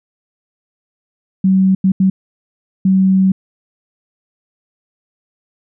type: tone bursts at uneven times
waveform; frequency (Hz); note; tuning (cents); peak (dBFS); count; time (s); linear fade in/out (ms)
sine; 190; F#3; +46; -8; 4; 1.44-1.75 / 1.84-1.92 / 2-2.1 / 2.85-3.32; 5
effects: none